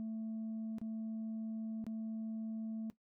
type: tone with dropouts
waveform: sine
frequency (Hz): 221.5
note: A3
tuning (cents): +12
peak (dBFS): -36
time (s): 0-2.9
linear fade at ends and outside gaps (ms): 0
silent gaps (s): 0.784-0.815 / 1.842-1.866
effects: noise-tail reverb RT60 0.1 s tail -17 dB re dry + tanh soft clip ceiling -37 dBFS